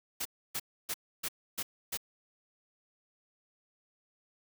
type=noise bursts; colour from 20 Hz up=white; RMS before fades=-35 dBFS; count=6; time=0.2-1.974 s; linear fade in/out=10 ms; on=54 ms; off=290 ms; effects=none